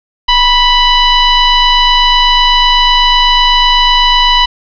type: tone with frequency modulation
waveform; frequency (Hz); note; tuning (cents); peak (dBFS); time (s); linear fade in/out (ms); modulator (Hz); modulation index
sine; 1976; B6; 0; -5; 0.28-4.46; 10; 1000; 1.9
effects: none